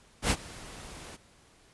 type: noise with ADSR envelope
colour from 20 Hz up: pink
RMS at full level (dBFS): -24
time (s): 0.22-1.17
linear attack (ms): 82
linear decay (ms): 55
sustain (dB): -21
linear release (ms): 20
effects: pink hiss -60 dBFS RMS until 1.73 s + resampled to 24000 Hz